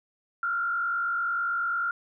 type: tone with frequency modulation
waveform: sine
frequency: 1389 Hz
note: F6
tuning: 10 cents flat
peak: -25 dBFS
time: 0.43-1.91 s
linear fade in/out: 2 ms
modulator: 48.9 Hz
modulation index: 0.83
effects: none